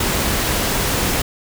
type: noise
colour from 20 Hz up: pink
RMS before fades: -19 dBFS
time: 0-1.22 s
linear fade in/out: 5 ms
effects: none